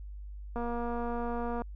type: click train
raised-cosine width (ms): 1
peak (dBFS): -23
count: 252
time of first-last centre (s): 0.56-1.619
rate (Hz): 237
effects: added 50 Hz sine -40 dBFS peak until 1.75 s